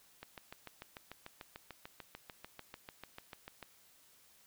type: click train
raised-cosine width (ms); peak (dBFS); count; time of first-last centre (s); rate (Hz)
0.3; -30; 24; 0.23-3.627; 6.77
effects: white hiss -65 dBFS RMS until 4.46 s